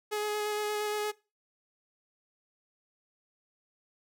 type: tone with vibrato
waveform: sawtooth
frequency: 420.5 Hz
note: G#4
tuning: 22 cents sharp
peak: -26 dBFS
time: 0.11-1.12 s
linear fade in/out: 20 ms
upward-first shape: square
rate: 8.6 Hz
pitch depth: 9 cents each way
effects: noise-tail reverb RT60 0.3 s tail -22 dB re dry

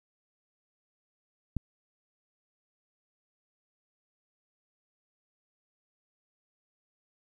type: click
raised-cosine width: 5 ms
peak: -18 dBFS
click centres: 1.567 s
effects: 10-bit

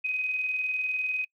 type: tone with tremolo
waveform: sine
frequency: 2514 Hz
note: D#7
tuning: 17 cents sharp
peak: -25 dBFS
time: 0.04-1.25 s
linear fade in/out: 10 ms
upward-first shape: square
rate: 20 Hz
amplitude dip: 35%
effects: noise-tail reverb RT60 0.1 s tail -26 dB re dry

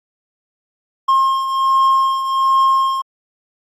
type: beating tone pair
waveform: triangle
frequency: 1069 / 1070.3 Hz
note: C6 / C6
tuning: +37 / +39 cents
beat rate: 1.3 Hz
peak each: -11 / -18 dBFS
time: 1.08-3.02 s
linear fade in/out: 10 ms
effects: AAC 64 kbps

